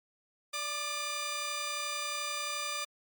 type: tone pair together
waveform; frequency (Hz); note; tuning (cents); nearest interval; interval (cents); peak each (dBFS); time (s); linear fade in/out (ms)
10% pulse; 584.3 / 1200; D5 / D6; -9 / +37; octave; 1246; -32 / -26; 0.53-2.85; 10
effects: MP3 96 kbps